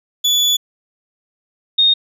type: tone pair in turn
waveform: 35% pulse / sine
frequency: 3444 / 3699 Hz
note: A7 / A#7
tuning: -38 / -14 cents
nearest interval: minor second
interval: 124 cents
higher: second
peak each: -10 / -9 dBFS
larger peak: second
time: 0.24-0.57 / 1.78-1.94 s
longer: first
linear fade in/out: 10 ms
effects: resampled to 32000 Hz